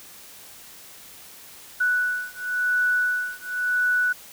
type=beating tone pair; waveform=sine; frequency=1480 / 1480.94 Hz; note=F#6 / F#6; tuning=0 / +1 cents; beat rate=0.94 Hz; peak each=-24 dBFS; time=1.8-4.13 s; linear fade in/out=10 ms; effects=white hiss -45 dBFS RMS until 4.32 s